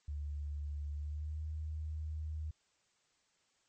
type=tone with pitch glide; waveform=sine; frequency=73.1 to 77.45 Hz; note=D2 to D#2; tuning=-7 to -7 cents; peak=-37 dBFS; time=0.08-2.51 s; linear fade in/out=5 ms; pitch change=+100 cents; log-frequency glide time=0.93-1.42 s; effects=white hiss -75 dBFS RMS until 3.68 s + MP3 32 kbps